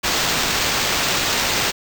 white noise with sample-and-hold, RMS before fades -20 dBFS, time 0.03-1.72 s, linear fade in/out 20 ms, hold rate 11025 Hz, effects none

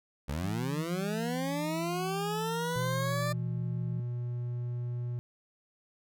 20% pulse linear sweep, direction up, 65.41 to 597 Hz, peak -27 dBFS, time 0.28-3.33 s, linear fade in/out 10 ms
sine tone, 167.1 Hz, E3, 24 cents sharp, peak -35 dBFS, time 0.43-4 s, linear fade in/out 2 ms
triangle tone with pitch glide, 123.47 to 121.28 Hz, B2 to B2, 0 to -31 cents, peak -30 dBFS, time 2.76-5.19 s, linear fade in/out 0 ms, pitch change -31 cents, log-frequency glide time 2.9-3.27 s
effects none

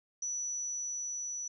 sine tone with level ramp, 5920 Hz, F#8, in tune, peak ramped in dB -33 to -36 dBFS, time 0.22-1.48 s, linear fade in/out 5 ms, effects none

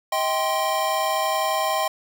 square chord, C minor, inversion first, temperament equal with one note detuned, 634.2 / 784 / 1046.5 Hz, Eb5 / G5 / C6, +33 / 0 / 0 cents, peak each -26 dBFS, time 0.12-1.88 s, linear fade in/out 5 ms, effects none

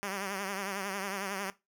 5% pulse tone with vibrato, 196 Hz, G3, in tune, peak -23 dBFS, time 0.03-1.5 s, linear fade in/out 0 ms, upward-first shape triangle, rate 11 Hz, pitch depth 91 cents each way, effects noise-tail reverb RT60 0.2 s tail -17 dB re dry

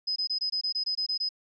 sine tone bursts, 5040 Hz, D#8, 21 cents sharp, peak -26 dBFS, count 11, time 0.07-1.291 s, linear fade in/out 10 ms, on 91 ms, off 22 ms, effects none

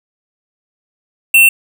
square tone, 2700 Hz, E7, 41 cents sharp, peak -5 dBFS, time 1.34-1.49 s, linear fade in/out 5 ms, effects 7-bit

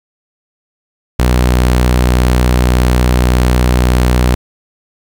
sawtooth tone, 61.74 Hz, B1, in tune, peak -4 dBFS, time 1.19-4.35 s, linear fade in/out 5 ms, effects 7-bit

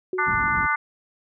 sine tone with exponential decay, 370 Hz, F#4, in tune, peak -22 dBFS, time 0.13-0.54 s, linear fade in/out 2 ms, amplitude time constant 87 ms
harmonic tone, 295.7 Hz, D4, 12 cents sharp, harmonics 3 / 4 / 5 / 6 / 7, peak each -28 / -24 / -24 / -34 / -26 dBFS, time 0.18-0.76 s, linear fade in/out 10 ms
pink low-pass noise, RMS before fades -30 dBFS, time 0.26-0.67 s, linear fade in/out 20 ms, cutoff 290 Hz, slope 24 dB/octave
effects high-pass 60 Hz 12 dB/octave

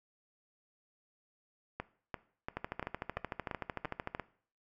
two click trains, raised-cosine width 0.5 ms, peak -21 / -22 dBFS, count 22 / 8, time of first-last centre 2.57-4.149 / 1.8-4.197 s, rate 13.3 / 2.92 Hz, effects noise-tail reverb RT60 0.5 s tail -18 dB re dry

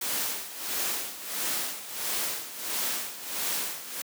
white noise with tremolo, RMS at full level -29 dBFS, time 0.01-4.02 s, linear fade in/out 5 ms, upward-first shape sine, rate 1.5 Hz, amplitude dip 75%, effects high-pass 200 Hz 12 dB/octave

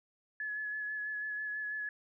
sine tone with vibrato, 1705 Hz, G#6, 45 cents sharp, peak -35 dBFS, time 0.4-1.89 s, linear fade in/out 2 ms, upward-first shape sine, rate 6.1 Hz, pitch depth 20 cents each way, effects none

